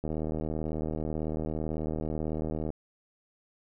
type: click train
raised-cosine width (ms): 2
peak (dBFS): -20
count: 209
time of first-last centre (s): 0.04-2.703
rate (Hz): 78.1
effects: none